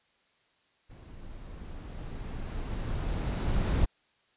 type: noise with level ramp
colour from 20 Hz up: brown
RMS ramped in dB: -48 to -25 dBFS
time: 0.89-3.86 s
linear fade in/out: 20 ms
effects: white hiss -69 dBFS RMS until 4.36 s + resampled to 8000 Hz